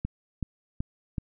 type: click train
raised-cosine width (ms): 5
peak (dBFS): -17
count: 4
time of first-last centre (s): 0.05-1.182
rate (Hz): 2.65
effects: none